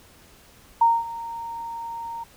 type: tone with ADSR envelope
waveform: sine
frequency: 925 Hz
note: A#5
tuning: 14 cents flat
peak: -12 dBFS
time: 0.81-2.24 s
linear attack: 7 ms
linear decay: 220 ms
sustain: -18 dB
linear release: 10 ms
effects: pink hiss -52 dBFS RMS until 2.36 s